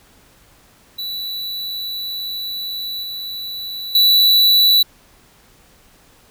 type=tone with level steps; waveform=square; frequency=3951 Hz; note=B7; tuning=in tune; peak=-24 / -26 / -10 dBFS; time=0.98-4.83 s; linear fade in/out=10 ms; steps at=3.03 / 3.95 s; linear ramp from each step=2 ms; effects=pink hiss -51 dBFS RMS until 6.3 s